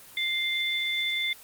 sine tone pair together, 2093 / 3520 Hz, C7 / A7, 0 / 0 cents, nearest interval major sixth, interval 900 cents, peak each -28 dBFS, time 0.17-1.33 s, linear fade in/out 2 ms, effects white hiss -49 dBFS RMS until 1.43 s + Opus 24 kbps

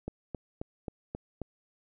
click train, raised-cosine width 2 ms, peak -22 dBFS, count 6, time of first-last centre 0.08-1.417 s, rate 3.74 Hz, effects none

